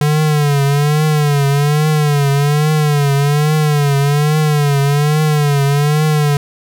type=tone with vibrato; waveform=square; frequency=146.8 Hz; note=D3; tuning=in tune; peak=-11 dBFS; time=0.01-6.37 s; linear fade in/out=2 ms; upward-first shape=triangle; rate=1.2 Hz; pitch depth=100 cents each way; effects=none